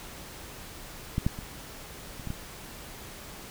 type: clicks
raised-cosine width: 5 ms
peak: -14 / -12 / -26 / -29 / -23 / -20 dBFS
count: 6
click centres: 1.181 / 1.265 / 1.389 / 2.197 / 2.273 / 2.304 s
effects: pink hiss -44 dBFS RMS until 3.5 s